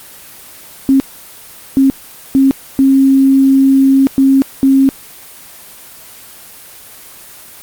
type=tone bursts at uneven times; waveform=sine; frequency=269.7 Hz; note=C#4; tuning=47 cents flat; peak=-5 dBFS; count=6; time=0.89-1 / 1.77-1.9 / 2.35-2.51 / 2.79-4.07 / 4.18-4.42 / 4.63-4.89 s; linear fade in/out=0 ms; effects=white hiss -35 dBFS RMS until 7.62 s + Opus 24 kbps